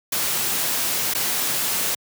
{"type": "noise with dropouts", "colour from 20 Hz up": "white", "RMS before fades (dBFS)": -23, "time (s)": [0.12, 1.95], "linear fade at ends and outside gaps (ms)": 5, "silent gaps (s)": [1.138, 1.148], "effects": ["high-pass 100 Hz 12 dB/octave"]}